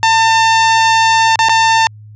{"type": "tone with dropouts", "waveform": "sawtooth", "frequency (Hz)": 898, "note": "A5", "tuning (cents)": 35, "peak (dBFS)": -4, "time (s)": [0.03, 1.87], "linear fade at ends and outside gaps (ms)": 0, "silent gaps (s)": [[1.357, 1.391], [1.486, 1.494]], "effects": ["added 106 Hz sine -33 dBFS peak until 2.15 s", "resampled to 16000 Hz"]}